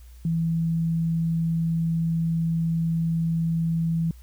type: tone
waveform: sine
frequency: 164.81 Hz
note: E3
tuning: in tune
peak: -21 dBFS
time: 0.25-4.11 s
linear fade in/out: 2 ms
effects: added 60 Hz sine -43 dBFS peak until 4.22 s + white hiss -59 dBFS RMS until 4.22 s